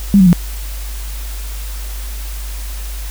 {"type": "tone with pitch steps", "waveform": "sine", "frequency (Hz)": [199.9, 186.51, 174.02], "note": ["G3", "F#3", "F3"], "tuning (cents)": [34, 14, -6], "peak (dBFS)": -4, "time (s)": [0.14, 0.329], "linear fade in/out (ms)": 0, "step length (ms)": 63, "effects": ["added 50 Hz sine -22 dBFS peak until 3.1 s", "white hiss -33 dBFS RMS until 3.1 s"]}